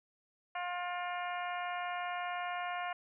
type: harmonic tone with a mistuned harmonic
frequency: 354.9 Hz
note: F4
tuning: 28 cents sharp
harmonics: 2 / 3 / 4 / 5 / 6 / 7 / 8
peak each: -38 / -42 / -44 / -46 / -48 / -49 / -50 dBFS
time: 0.55-2.93 s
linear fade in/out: 5 ms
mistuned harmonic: 7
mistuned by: -57 cents
effects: none